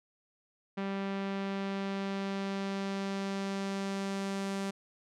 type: tone with low-pass filter sweep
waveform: sawtooth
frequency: 196 Hz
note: G3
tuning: in tune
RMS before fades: -35 dBFS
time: 0.77-4.71 s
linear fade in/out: 10 ms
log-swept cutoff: 2800 to 8600 Hz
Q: 0.92
effects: none